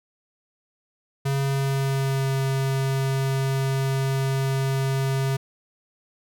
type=tone with pitch glide; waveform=square; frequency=137.5 to 134.83 Hz; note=C#3 to C#3; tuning=-14 to -48 cents; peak=-22 dBFS; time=1.25-5.37 s; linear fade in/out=10 ms; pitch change=-34 cents; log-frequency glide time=1.39-2.31 s; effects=none